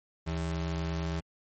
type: ring-modulated tone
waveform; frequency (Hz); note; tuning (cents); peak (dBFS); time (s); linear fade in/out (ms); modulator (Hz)
square; 120; B2; -49; -28; 0.26-1.21; 20; 44.5
effects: MP3 32 kbps